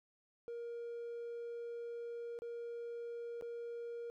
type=tone with dropouts; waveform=triangle; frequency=470.6 Hz; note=A#4; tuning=16 cents sharp; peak=-39 dBFS; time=0.48-4.1 s; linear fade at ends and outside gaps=0 ms; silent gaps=2.389-2.42 / 3.411-3.423 s; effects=tanh soft clip ceiling -36 dBFS